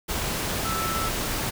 sine tone in noise, 1321 Hz, E6, 3 cents sharp, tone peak -28 dBFS, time 0.64-1.1 s, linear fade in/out 20 ms, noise pink, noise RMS -28 dBFS, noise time 0.08-1.51 s, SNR -3 dB, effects none

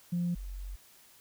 sine tone pair in turn, 174.61 / 46.25 Hz, F3 / F#1, 0 / 0 cents, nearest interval octave + major seventh, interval 2300 cents, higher first, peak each -27 / -37 dBFS, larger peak first, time 0.12-0.35 / 0.35-0.76 s, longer second, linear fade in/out 10 ms, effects tanh soft clip ceiling -24 dBFS + white hiss -59 dBFS RMS until 1.2 s

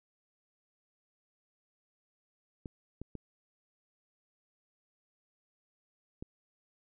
clicks, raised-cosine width 3 ms, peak -28 dBFS, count 4, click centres 2.658 / 3.016 / 3.153 / 6.225 s, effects none

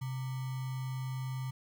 sine tone with sample-and-hold, 130.1 Hz, C3, 9 cents flat, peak -34 dBFS, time 0.01-1.51 s, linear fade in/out 10 ms, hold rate 1050 Hz, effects none

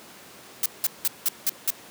blue noise bursts, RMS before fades -22 dBFS, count 6, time 0.63-1.704 s, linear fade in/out 2 ms, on 29 ms, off 180 ms, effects pink hiss -46 dBFS RMS until 1.9 s + high-pass 200 Hz 12 dB/octave

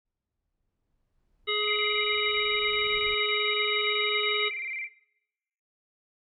brown noise with exponential growth, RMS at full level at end -46 dBFS, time 0.05-3.14 s, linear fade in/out 5 ms, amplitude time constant 670 ms
harmonic tone, 420.4 Hz, G#4, 21 cents sharp, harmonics 1 / 3 / 5 / 7 / 9, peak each -31 / -34 / -31 / -32 / -31 dBFS, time 1.47-4.5 s, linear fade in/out 20 ms
sine tone with vibrato, 2217 Hz, C#7, in tune, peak -32 dBFS, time 1.62-4.89 s, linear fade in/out 50 ms, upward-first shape square, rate 18 Hz, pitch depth 99 cents each way
effects noise-tail reverb RT60 0.9 s tail -21 dB re dry

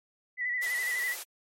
sine tone with vibrato, 1970 Hz, B6, 5 cents flat, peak -28 dBFS, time 0.37-1.16 s, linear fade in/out 50 ms, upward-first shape square, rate 12 Hz, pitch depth 33 cents each way
white high-pass noise, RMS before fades -39 dBFS, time 0.61-1.24 s, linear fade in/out 20 ms, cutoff 340 Hz, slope 96 dB/octave
effects MP3 64 kbps

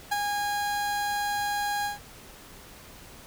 30% pulse tone with ADSR envelope, 820 Hz, G#5, 22 cents flat, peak -20 dBFS, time 0.11-1.99 s, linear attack 12 ms, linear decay 27 ms, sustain -4 dB, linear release 140 ms, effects pink hiss -48 dBFS RMS until 3.26 s

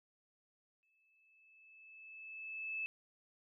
sine tone with exponential growth, 2616 Hz, E7, 14 cents flat, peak -36 dBFS, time 0.83-2.86 s, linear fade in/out 0 ms, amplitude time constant 440 ms, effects none

